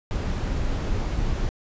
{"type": "noise", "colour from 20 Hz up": "brown", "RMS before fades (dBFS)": -25, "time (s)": [0.11, 1.49], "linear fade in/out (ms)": 0, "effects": ["resampled to 16000 Hz"]}